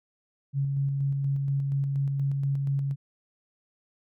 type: tone with tremolo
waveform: sine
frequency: 138.7 Hz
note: C#3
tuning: 1 cent sharp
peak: -23 dBFS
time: 0.53-2.96 s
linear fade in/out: 50 ms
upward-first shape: square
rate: 4.2 Hz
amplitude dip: 25%
effects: none